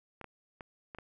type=clicks; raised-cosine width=0.5 ms; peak=-29 dBFS; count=5; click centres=0.213 / 0.243 / 0.608 / 0.948 / 0.986 s; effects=none